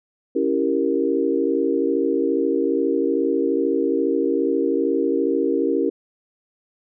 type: chord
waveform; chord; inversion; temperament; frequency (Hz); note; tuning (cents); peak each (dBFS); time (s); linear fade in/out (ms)
sine; C# diminished seventh; none; equal; 277.2 / 329.6 / 392 / 466.2; C#4 / E4 / G4 / Bb4; 0 / 0 / 0 / 0; -23; 0.35-5.9; 10
effects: none